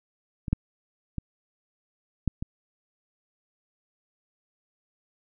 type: clicks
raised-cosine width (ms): 5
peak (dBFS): -20 / -9 / -18 / -11 / -19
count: 5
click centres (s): 0.482 / 0.53 / 1.183 / 2.277 / 2.425
effects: none